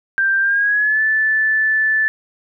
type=tone with pitch glide; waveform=sine; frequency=1578 to 1750.9 Hz; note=G6 to A6; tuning=+11 to -9 cents; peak=-13 dBFS; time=0.18-2.08 s; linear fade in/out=0 ms; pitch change=+180 cents; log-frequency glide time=0.41-1.02 s; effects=none